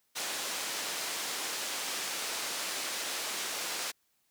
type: band-pass noise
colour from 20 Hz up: white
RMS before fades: -36 dBFS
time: 0.15-3.92 s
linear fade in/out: 20 ms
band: 300 to 7300 Hz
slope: 12 dB/octave
effects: white hiss -74 dBFS RMS until 4.3 s